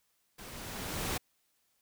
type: noise with level ramp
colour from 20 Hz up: pink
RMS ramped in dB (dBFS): -48 to -33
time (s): 0.38-1.18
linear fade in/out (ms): 10
effects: white hiss -75 dBFS RMS until 1.81 s